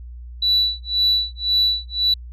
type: tone with tremolo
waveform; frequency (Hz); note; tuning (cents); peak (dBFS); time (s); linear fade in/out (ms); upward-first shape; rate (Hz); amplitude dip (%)
sine; 3951; B7; 0; -12; 0.42-2.14; 5; sine; 1.9; 100
effects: tanh soft clip ceiling -10 dBFS + added 60 Hz sine -33 dBFS peak until 2.32 s